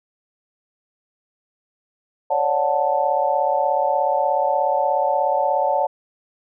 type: chord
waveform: sine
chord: D major seventh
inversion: third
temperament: just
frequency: 550.6 / 587.3 / 734.2 / 881 Hz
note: C#5 / D5 / F#5 / A5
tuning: -12 / 0 / -14 / +2 cents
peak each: -23 / -23 / -22 / -21 dBFS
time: 2.3-5.87 s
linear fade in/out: 10 ms
effects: none